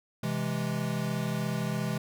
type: chord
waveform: square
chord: C augmented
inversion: none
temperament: equal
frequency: 130.81 / 164.81 / 207.7 Hz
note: C3 / E3 / G#3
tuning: 0 / 0 / 0 cents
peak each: -34 dBFS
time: 0.23-1.98 s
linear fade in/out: 5 ms
effects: none